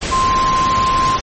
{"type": "tone in noise", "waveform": "sine", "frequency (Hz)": 1046.5, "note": "C6", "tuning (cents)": 0, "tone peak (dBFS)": -12, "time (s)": [0.11, 1.18], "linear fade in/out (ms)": 20, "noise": "pink", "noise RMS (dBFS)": -21, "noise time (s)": [0.01, 1.21], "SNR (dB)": 6, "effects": ["MP3 32 kbps"]}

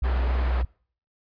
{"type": "tone with vibrato", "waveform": "sine", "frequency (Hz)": 61.9, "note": "B1", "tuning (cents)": 5, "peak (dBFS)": -21, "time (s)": [0.02, 0.65], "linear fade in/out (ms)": 5, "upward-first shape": "triangle", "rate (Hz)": 3.2, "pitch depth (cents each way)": 26}
{"type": "low-pass noise", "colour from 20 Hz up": "white", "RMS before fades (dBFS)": -35, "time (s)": [0.03, 0.63], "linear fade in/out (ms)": 20, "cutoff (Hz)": 1200, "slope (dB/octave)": 12}
{"effects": ["noise-tail reverb RT60 0.5 s tail -25 dB re dry", "resampled to 11025 Hz"]}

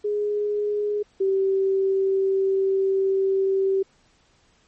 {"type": "tone pair in turn", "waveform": "sine", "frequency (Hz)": [415.3, 386.5], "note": ["G#4", "G4"], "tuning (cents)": [0, -24], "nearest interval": "minor second", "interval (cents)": 124, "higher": "first", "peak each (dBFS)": [-21, -18], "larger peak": "second", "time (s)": [[0.04, 1.03], [1.2, 3.83]], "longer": "second", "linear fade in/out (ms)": 10, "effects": ["pink hiss -61 dBFS RMS until 4.67 s", "MP3 32 kbps"]}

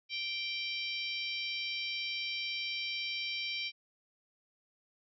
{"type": "harmonic tone", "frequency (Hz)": 782, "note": "G5", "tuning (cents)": -4, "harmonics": [3, 4, 5, 6, 7], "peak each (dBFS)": [-38, -40, -42, -44, -45], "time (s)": [0.09, 3.72], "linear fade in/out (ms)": 50, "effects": []}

